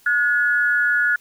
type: tone pair together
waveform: sine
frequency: 1447 / 1706.3 Hz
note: F#6 / G#6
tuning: -39 / +46 cents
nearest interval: minor third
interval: 285 cents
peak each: -17 / -20 dBFS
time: 0.06-1.16 s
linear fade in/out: 5 ms
effects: white hiss -54 dBFS RMS until 1.2 s